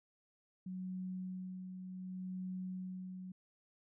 sine tone with tremolo, 185 Hz, F#3, in tune, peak -39 dBFS, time 0.66-3.32 s, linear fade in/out 5 ms, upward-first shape sine, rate 0.67 Hz, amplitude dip 45%, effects none

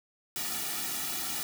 white noise with comb filter, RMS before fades -34 dBFS, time 0.36-1.43 s, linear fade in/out 0 ms, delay 1.9 ms, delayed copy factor -0.9, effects none

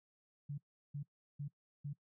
sine tone bursts, 143.9 Hz, D3, 35 cents flat, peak -39 dBFS, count 4, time 0.49-1.934 s, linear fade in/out 10 ms, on 91 ms, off 360 ms, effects noise-tail reverb RT60 0.1 s tail -21 dB re dry

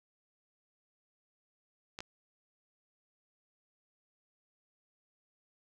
clicks, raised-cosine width 0.2 ms, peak -24 dBFS, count 2, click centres 1.989 / 2.005 s, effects none

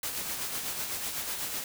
white noise with tremolo, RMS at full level -33 dBFS, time 0.03-1.64 s, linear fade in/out 2 ms, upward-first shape sine, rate 8 Hz, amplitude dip 40%, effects none

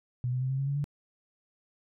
sine tone with pitch steps, 123.9 / 127.09 / 130.36 / 133.72 / 137.16 / 140.69 / 144.31 Hz, B2 / C3 / C3 / C3 / C#3 / C#3 / D3, +6 / -50 / -6 / +38 / -18 / +26 / -30 cents, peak -27 dBFS, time 0.24-0.842 s, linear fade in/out 0 ms, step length 86 ms, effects none

